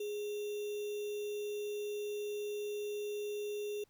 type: tone with sample-and-hold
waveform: sine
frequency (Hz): 415.3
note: G#4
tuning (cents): 0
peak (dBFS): -36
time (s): 0-3.84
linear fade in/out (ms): 5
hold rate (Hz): 3150
effects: pink hiss -73 dBFS RMS until 3.89 s